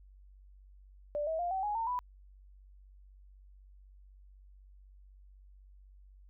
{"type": "tone with pitch steps", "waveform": "sine", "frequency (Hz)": [589, 642.3, 700.4, 763.8, 833, 908.4, 990.6], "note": ["D5", "E5", "F5", "G5", "G#5", "A#5", "B5"], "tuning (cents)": [5, -45, 5, -45, 5, -45, 5], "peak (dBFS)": -31, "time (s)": [1.15, 1.99], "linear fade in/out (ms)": 0, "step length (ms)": 120, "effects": ["added 48 Hz sine -54 dBFS peak until 6.29 s"]}